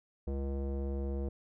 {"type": "tone with low-pass filter", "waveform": "square", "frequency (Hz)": 68.6, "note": "C#2", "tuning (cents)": -17, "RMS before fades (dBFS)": -35, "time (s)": [0.27, 1.29], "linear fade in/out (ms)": 5, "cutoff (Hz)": 490, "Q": 2.1, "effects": []}